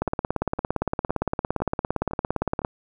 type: two click trains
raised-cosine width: 1 ms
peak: -22 / -9 dBFS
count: 6 / 47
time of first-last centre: 0.08-2.618 / 0.02-2.649 s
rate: 1.97 / 17.5 Hz
effects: none